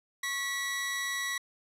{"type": "tone pair together", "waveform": "sawtooth", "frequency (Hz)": [1099, 1944], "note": ["C#6", "B6"], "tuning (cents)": [-15, -28], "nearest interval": "minor seventh", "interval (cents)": 987, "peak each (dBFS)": [-36, -28], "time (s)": [0.23, 1.38], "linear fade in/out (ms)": 5, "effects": ["low-pass 12000 Hz 12 dB/octave"]}